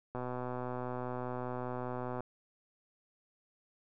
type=click train; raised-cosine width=1 ms; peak=-25 dBFS; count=258; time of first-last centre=0.15-2.206 s; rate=125 Hz; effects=none